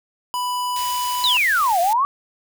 square tone, 990 Hz, B5, 4 cents sharp, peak -22 dBFS, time 0.34-1.37 s, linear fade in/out 0 ms
white band-stop noise, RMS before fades -31 dBFS, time 0.76-1.93 s, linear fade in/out 0 ms, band 110 to 1600 Hz, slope 48 dB/octave
sine exponential two-way sweep, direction down then up, 4090 to 670 to 1171 Hz, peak -15 dBFS, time 1.24-2.05 s, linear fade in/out 0 ms, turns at 1.8 s
effects none

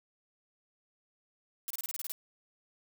blue noise bursts, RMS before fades -37 dBFS, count 9, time 1.68-2.12 s, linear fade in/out 0 ms, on 24 ms, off 28 ms, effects none

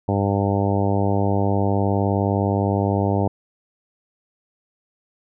harmonic tone, 99.6 Hz, G2, 28 cents sharp, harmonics 1 / 2 / 3 / 4 / 5 / 6 / 7 / 8 / 9, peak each -21 / -24 / -26 / -27 / -28 / -29 / -29 / -30 / -31 dBFS, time 0.08-3.28 s, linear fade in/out 5 ms, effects none

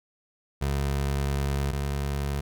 25% pulse tone pair in turn, 69.7 / 70.31 Hz, C#2 / C#2, +10 / +25 cents, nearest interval unison, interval 15 cents, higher second, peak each -21 / -23 dBFS, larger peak first, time 0.61-1.72 / 1.72-2.41 s, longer first, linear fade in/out 10 ms, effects none

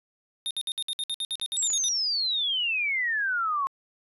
square tone bursts, 3666 Hz, A#7, 30 cents flat, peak -28 dBFS, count 14, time 0.46-1.885 s, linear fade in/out 0 ms, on 47 ms, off 59 ms
clicks, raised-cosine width 0.2 ms, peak -24 dBFS, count 2, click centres 1.398 / 1.703 s
sine exponential sweep, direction down, 7890 to 1070 Hz, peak -24 dBFS, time 1.57-3.67 s, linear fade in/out 0 ms
effects resampled to 32000 Hz

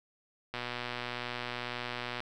click train, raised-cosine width 0.3 ms, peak -20 dBFS, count 204, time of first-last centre 0.54-2.204 s, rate 122 Hz, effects none

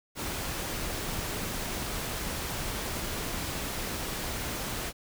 pink noise, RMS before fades -34 dBFS, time 0.15-4.93 s, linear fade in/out 50 ms, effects none

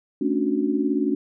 sine chord, D major seventh, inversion second, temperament just, 220.2 / 275.3 / 293.7 / 367.1 Hz, A3 / C#4 / D4 / F#4, +2 / -12 / 0 / -14 cents, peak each -27 / -24 / -24 / -27 dBFS, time 0.21-1.15 s, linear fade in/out 5 ms, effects none

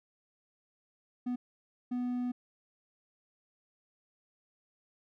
triangle tone bursts at uneven times, 246.9 Hz, B3, in tune, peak -29 dBFS, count 2, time 1.26-1.36 / 1.91-2.32 s, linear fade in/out 10 ms, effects none

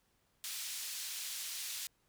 pink band-pass noise, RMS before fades -42 dBFS, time 0.44-1.87 s, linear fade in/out 0 ms, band 3500 to 15000 Hz, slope 12 dB/octave, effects pink hiss -75 dBFS RMS until 2.08 s

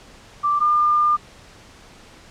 sine tone pair in turn, 1174.7 / 1202.9 Hz, D6 / D6, 0 / +41 cents, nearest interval unison, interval 41 cents, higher second, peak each -16 / -14 dBFS, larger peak second, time 0.43-0.6 / 0.6-1.17 s, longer second, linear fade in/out 20 ms, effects pink hiss -46 dBFS RMS until 2.3 s + low-pass 7000 Hz 12 dB/octave

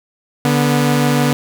sawtooth tone pair together, 145.44 / 244.6 Hz, D3 / B3, -16 / -16 cents, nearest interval major sixth, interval 900 cents, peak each -11 dBFS, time 0.45-1.33 s, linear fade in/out 0 ms, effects none

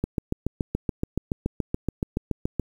click train, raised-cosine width 3 ms, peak -11 dBFS, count 19, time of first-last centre 0.04-2.597 s, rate 7.04 Hz, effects 8-bit

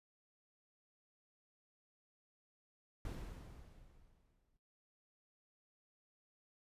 brown noise with exponential decay, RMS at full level -41 dBFS, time 3.05-4.57 s, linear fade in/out 2 ms, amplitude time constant 330 ms, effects noise-tail reverb RT60 0.3 s tail -23 dB re dry + resampled to 32000 Hz

